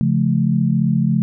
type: chord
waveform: sine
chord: Db augmented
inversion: none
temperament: just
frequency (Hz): 138.59 / 173.24 / 216.5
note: Db3 / F3 / A3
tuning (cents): 0 / -14 / -28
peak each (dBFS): -18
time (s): 0.01-1.22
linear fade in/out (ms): 0
effects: none